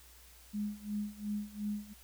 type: tone with tremolo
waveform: sine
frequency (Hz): 208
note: G#3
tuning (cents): +3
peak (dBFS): -32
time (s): 0.53-1.94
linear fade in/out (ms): 20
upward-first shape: sine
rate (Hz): 2.8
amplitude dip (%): 90
effects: added 60 Hz sine -59 dBFS peak until 2.03 s + white hiss -59 dBFS RMS until 2.03 s